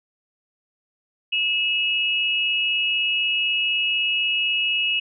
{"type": "tone pair together", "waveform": "sine", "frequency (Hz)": [2617, 2893], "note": ["E7", "F#7"], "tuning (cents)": [-13, -40], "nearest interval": "major second", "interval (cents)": 173, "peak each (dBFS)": -22, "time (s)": [1.32, 5], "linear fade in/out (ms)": 10, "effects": []}